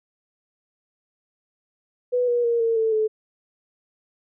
sine tone with pitch steps, 493.9 / 481.2 / 468.9 / 456.8 / 445.1 / 433.7 Hz, B4 / B4 / A#4 / A#4 / A4 / A4, 0 / -45 / +10 / -35 / +20 / -25 cents, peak -18 dBFS, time 2.12-3.08 s, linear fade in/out 20 ms, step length 160 ms, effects none

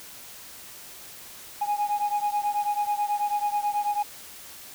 sine beating tone pair, 824 / 833.2 Hz, G#5 / G#5, -14 / +5 cents, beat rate 9.2 Hz, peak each -24 / -26 dBFS, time 1.61-4.03 s, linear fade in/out 10 ms, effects tanh soft clip ceiling -20 dBFS + white hiss -44 dBFS RMS until 4.74 s

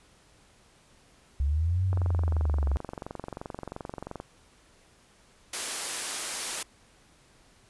sine linear two-way sweep, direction up then down, 66.8 to 94.8 to 66.8 Hz, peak -23 dBFS, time 1.4-2.77 s, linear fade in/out 0 ms, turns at 1.85 s
click train, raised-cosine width 1 ms, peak -22 dBFS, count 53, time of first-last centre 1.93-4.201 s, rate 22.9 Hz
white high-pass noise, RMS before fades -32 dBFS, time 5.53-6.63 s, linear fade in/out 5 ms, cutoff 290 Hz, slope 12 dB/octave
effects pink hiss -60 dBFS RMS until 7.69 s + resampled to 24000 Hz

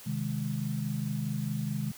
sine chord, Ab major, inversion first, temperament equal, 130.81 / 155.56 / 207.7 Hz, C3 / Eb3 / Ab3, 0 / 0 / 0 cents, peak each -34 dBFS, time 0.06-1.92 s, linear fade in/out 10 ms, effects white hiss -49 dBFS RMS until 1.97 s

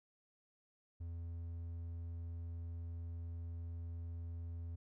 triangle tone, 84.3 Hz, E2, 39 cents sharp, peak -40 dBFS, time 1-4.76 s, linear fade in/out 10 ms, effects none

